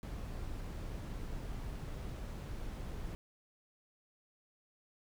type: noise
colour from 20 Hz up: brown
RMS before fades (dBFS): -42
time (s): 0.03-3.15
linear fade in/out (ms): 0
effects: none